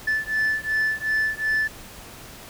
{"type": "beating tone pair", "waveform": "sine", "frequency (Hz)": [1748, 1750.7], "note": ["A6", "A6"], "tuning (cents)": [-12, -9], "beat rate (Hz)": 2.7, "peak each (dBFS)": -22, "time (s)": [0.07, 1.68], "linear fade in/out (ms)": 10, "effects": ["tanh soft clip ceiling -18 dBFS", "pink hiss -42 dBFS RMS until 2.49 s"]}